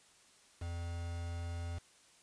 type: tone with quantisation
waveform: triangle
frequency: 85.5 Hz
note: F2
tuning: 36 cents flat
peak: -36 dBFS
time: 0.61-1.79 s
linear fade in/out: 10 ms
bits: 8
effects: white hiss -64 dBFS RMS until 2.22 s + resampled to 22050 Hz